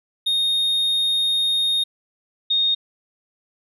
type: tone pair in turn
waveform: triangle / sine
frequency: 3700 / 3700 Hz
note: A#7 / A#7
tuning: -14 / -14 cents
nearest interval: unison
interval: 0 cents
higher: neither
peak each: -16 dBFS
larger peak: neither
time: 0.26-1.84 / 2.5-2.75 s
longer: first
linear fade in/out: 10 ms
effects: resampled to 32000 Hz